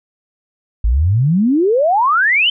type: exponential sweep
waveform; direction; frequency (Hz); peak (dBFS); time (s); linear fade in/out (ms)
sine; up; 50.5 to 3136; -10; 0.84-2.5; 5
effects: none